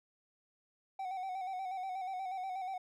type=tone with vibrato; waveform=triangle; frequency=753 Hz; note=F#5; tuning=30 cents sharp; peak=-35 dBFS; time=0.99-2.78 s; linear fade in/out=5 ms; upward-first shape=square; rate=8.3 Hz; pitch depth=44 cents each way; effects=none